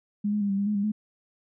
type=tone with pitch steps; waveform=sine; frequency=206 / 209.3 / 202 / 196.3 / 200.9 / 210.2 / 200.8 / 212.6 Hz; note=G#3 / G#3 / G#3 / G3 / G3 / G#3 / G3 / G#3; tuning=-14 / +14 / -48 / +3 / +43 / +21 / +42 / +41 cents; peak=-23 dBFS; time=0.24-0.92 s; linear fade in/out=10 ms; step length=85 ms; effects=none